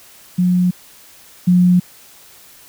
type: tone pair in turn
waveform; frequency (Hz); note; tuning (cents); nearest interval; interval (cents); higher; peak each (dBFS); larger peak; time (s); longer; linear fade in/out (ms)
sine; 180 / 179.25; F#3 / F3; -47 / +45; unison; 8; first; -11 / -8; second; 0.38-0.71 / 1.47-1.8; neither; 10
effects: white hiss -44 dBFS RMS until 2.68 s